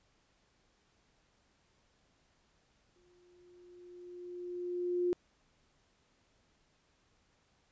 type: tone with exponential growth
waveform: sine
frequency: 354.9 Hz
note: F4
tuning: 28 cents sharp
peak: -27 dBFS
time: 2.96-5.13 s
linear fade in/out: 0 ms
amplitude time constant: 470 ms
effects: pink hiss -72 dBFS RMS until 7.71 s + resampled to 16000 Hz